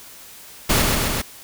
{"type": "noise with echo", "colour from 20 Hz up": "pink", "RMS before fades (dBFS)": -17, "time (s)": [0.69, 0.83], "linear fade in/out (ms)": 10, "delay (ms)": 130, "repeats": 3, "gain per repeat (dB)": -2, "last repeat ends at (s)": 1.22, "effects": ["white hiss -42 dBFS RMS until 1.43 s"]}